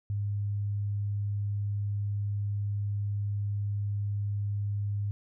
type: tone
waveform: sine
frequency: 102 Hz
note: G#2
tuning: 31 cents flat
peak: -28 dBFS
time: 0.1-5.11 s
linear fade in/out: 0 ms
effects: none